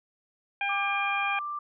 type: harmonic tone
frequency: 801 Hz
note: G5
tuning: 37 cents sharp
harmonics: 1 / 2 / 3 / 4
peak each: -31 / -34 / -29 / -41 dBFS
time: 0.61-1.39 s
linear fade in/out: 2 ms
type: tone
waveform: sine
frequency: 1180 Hz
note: D6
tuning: 8 cents sharp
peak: -31 dBFS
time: 0.69-1.59 s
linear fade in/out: 5 ms
effects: none